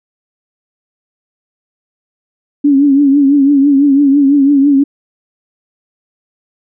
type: tone with vibrato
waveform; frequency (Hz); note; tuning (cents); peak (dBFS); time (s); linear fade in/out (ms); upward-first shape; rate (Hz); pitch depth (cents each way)
sine; 280.6; C#4; +21; -5; 2.64-4.84; 10; triangle; 6; 83
effects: none